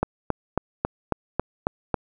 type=click train; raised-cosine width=1 ms; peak=-7 dBFS; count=8; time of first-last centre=0.03-1.943 s; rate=3.66 Hz; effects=none